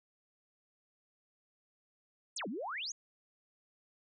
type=exponential two-way sweep; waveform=sine; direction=down then up; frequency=9430 to 182.3 to 6950 Hz; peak=-37 dBFS; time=2.36-2.92 s; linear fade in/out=5 ms; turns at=2.48 s; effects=none